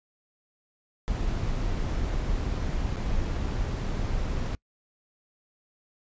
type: noise with dropouts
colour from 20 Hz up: brown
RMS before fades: -28 dBFS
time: 1.08-4.55 s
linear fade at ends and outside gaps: 0 ms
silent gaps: 2.96-2.968 s
effects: noise-tail reverb RT60 0.1 s tail -26 dB re dry + resampled to 16000 Hz